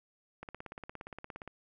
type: click train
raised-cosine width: 0.5 ms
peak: -28 dBFS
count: 19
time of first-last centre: 0.43-1.477 s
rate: 17.2 Hz
effects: none